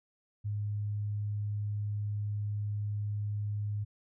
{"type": "tone", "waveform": "sine", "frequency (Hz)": 103.83, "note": "G#2", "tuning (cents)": 0, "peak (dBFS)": -31, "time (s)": [0.44, 3.85], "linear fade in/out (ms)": 20, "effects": []}